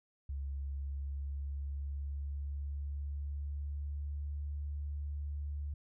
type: tone with pitch glide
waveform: sine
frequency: 69.3 to 72.62 Hz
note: C#2 to D2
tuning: 0 to -19 cents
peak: -36 dBFS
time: 0.29-5.74 s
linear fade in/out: 5 ms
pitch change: +81 cents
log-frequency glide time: 0.52-4.42 s
effects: none